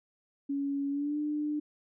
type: tone with pitch glide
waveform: sine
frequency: 280.1 to 298.5 Hz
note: C#4 to D4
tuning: +18 to +28 cents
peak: -29 dBFS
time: 0.49-1.6 s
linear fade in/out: 10 ms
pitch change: +110 cents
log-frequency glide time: 0.9-1.18 s
effects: none